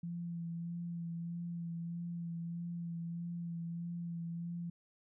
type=tone with vibrato; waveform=sine; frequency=170 Hz; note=F3; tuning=46 cents flat; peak=-38 dBFS; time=0.03-4.7 s; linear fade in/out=5 ms; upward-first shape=sine; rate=1.6 Hz; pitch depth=21 cents each way; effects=none